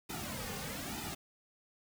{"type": "noise with flanger", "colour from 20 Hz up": "pink", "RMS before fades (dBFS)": -41, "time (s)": [0.09, 1.15], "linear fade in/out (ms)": 10, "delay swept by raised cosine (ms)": [1.8, 3.1], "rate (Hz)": 1.1, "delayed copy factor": -1, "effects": []}